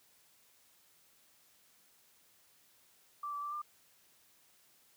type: tone with pitch steps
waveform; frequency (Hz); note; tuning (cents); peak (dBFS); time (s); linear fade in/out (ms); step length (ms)
sine; 1170 / 1158 / 1171 / 1195; D6 / D6 / D6 / D6; -7 / -25 / -5 / +30; -37; 3.23-3.618; 5; 97
effects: white hiss -67 dBFS RMS until 4.96 s + high-pass 60 Hz 12 dB/octave